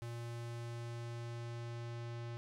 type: tone with low-pass filter sweep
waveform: square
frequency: 117.9 Hz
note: A#2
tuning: 20 cents sharp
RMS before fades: -44 dBFS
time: 0.02-2.37 s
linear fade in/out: 0 ms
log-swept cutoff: 12000 to 4800 Hz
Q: 0.75
effects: 13-bit